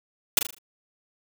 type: noise with echo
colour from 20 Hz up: white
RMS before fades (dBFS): -18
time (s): 0.37-0.39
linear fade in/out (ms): 2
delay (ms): 39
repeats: 5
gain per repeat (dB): -7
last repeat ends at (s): 0.585
effects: none